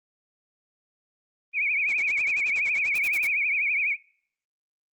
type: tone with vibrato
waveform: sine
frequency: 2349 Hz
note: D7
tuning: in tune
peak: -22 dBFS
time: 1.53-3.97 s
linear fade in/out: 50 ms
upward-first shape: triangle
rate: 12 Hz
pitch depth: 150 cents each way
type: noise bursts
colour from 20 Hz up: white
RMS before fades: -38 dBFS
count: 15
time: 1.88-3.275 s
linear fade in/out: 10 ms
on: 51 ms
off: 45 ms
effects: noise-tail reverb RT60 0.6 s tail -24 dB re dry + Opus 24 kbps